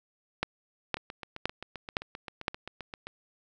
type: two click trains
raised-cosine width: 0.3 ms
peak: -23 / -11 dBFS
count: 17 / 5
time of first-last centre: 0.97-3.07 / 0.43-2.481 s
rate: 7.62 / 1.95 Hz
effects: none